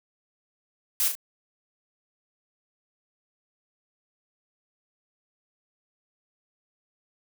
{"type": "noise with echo", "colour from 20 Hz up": "blue", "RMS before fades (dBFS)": -24, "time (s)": [1, 1.08], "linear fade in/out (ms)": 0, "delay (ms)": 36, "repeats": 2, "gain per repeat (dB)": -6, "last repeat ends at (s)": 1.152, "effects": []}